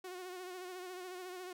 sawtooth tone with vibrato, 365.1 Hz, F#4, 23 cents flat, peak -40 dBFS, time 0.04-1.53 s, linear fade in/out 5 ms, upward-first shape sine, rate 14 Hz, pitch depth 45 cents each way, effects none

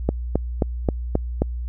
click train, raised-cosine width 2 ms, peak -5 dBFS, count 6, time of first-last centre 0.09-1.42 s, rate 3.76 Hz, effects added 60 Hz sine -25 dBFS peak until 1.68 s

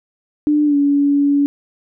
sine tone with pitch glide, 297.8 to 284.5 Hz, D4 to C#4, +24 to +45 cents, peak -11 dBFS, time 0.47-1.46 s, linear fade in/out 0 ms, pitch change -79 cents, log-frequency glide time 0.65-0.76 s, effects none

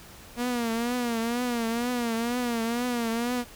sawtooth tone with vibrato, 236.9 Hz, A#3, 28 cents sharp, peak -22 dBFS, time 0.36-3.45 s, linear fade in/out 50 ms, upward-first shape triangle, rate 2.1 Hz, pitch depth 94 cents each way, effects pink hiss -48 dBFS RMS until 3.55 s

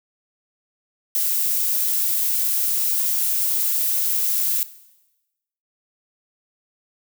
violet noise, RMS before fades -21 dBFS, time 1.15-4.63 s, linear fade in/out 0 ms, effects noise-tail reverb RT60 1.0 s tail -17 dB re dry

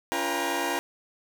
20% pulse tone cluster, 283.1 / 346 / 485.7 / 799 / 941 Hz, C#4 / F4 / B4 / G5 / A#5, +37 / -16 / -29 / +33 / +16 cents, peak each -29 / -27 / -30 / -28 / -27 dBFS, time 0.12-0.79 s, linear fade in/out 0 ms, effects 8-bit

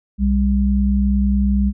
sine tone pair together, 63.2 / 200.6 Hz, B1 / G3, +41 / +40 cents, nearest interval octave + minor sixth, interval 1999 cents, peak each -16 dBFS, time 0.18-1.73 s, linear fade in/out 50 ms, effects none

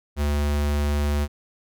square tone, 73 Hz, D2, 10 cents flat, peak -21 dBFS, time 0.16-1.28 s, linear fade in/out 50 ms, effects none

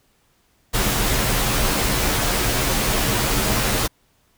pink noise with comb filter, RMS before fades -20 dBFS, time 0.73-3.88 s, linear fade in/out 20 ms, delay 12 ms, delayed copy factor -0.65, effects pink hiss -62 dBFS RMS until 4.37 s

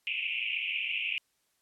white band-pass noise, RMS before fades -33 dBFS, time 0.07-1.18 s, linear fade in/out 0 ms, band 2300 to 2900 Hz, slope 96 dB/octave, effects white hiss -74 dBFS RMS until 1.61 s + low-pass 12000 Hz 12 dB/octave

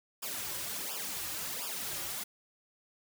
white noise with flanger, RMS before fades -38 dBFS, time 0.22-2.24 s, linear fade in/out 10 ms, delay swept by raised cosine 0.48 to 4.58 ms, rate 1.4 Hz, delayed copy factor -1, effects none

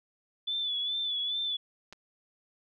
sine tone with vibrato, 3467 Hz, A7, 26 cents flat, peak -29 dBFS, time 0.47-1.57 s, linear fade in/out 10 ms, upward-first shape sine, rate 2.4 Hz, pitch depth 51 cents each way
clicks, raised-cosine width 0.2 ms, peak -28 / -35 dBFS, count 2, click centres 1.926 / 1.931 s
effects none

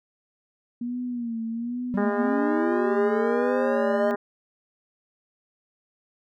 sine tone with vibrato, 236.7 Hz, A#3, 27 cents sharp, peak -27 dBFS, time 0.81-4.15 s, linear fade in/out 5 ms, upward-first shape sine, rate 1.2 Hz, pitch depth 83 cents each way
triangle linear sweep, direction up, 190.8 to 622.3 Hz, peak -22 dBFS, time 1.94-4.11 s, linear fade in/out 0 ms
harmonic tone, 203.4 Hz, G#3, 36 cents flat, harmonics 2 / 3 / 4 / 5 / 6 / 7 / 8 / 9, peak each -27 / -31 / -33 / -35 / -37 / -38 / -39 / -40 dBFS, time 1.97-4.16 s, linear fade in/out 10 ms
effects none

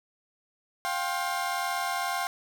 30% pulse tone cluster, 704 / 786 / 1064 Hz, F5 / G5 / C6, +14 / +4 / +29 cents, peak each -30 dBFS, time 0.85-2.27 s, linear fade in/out 0 ms, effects none

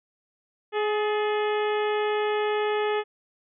harmonic tone with a mistuned harmonic, 421 Hz, G#4, 24 cents sharp, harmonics 1 / 2 / 3 / 4 / 5 / 6 / 7 / 8, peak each -24 / -30 / -34 / -36 / -38 / -40 / -41 / -42 dBFS, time 0.72-3.04 s, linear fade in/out 50 ms, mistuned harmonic 4, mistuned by +54 cents, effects none

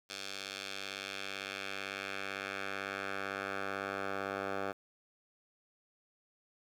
10% pulse tone with band-pass filter sweep, 97.9 Hz, G2, 2 cents flat, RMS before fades -40 dBFS, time 0.09-4.73 s, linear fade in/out 20 ms, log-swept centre 4300 to 980 Hz, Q 1.2, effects 10-bit

